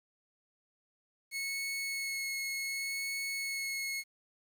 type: tone with vibrato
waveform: sawtooth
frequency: 2190 Hz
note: C#7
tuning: 22 cents flat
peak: -31 dBFS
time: 1.31-4.04 s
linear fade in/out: 50 ms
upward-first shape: sine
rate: 0.67 Hz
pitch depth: 11 cents each way
effects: 10-bit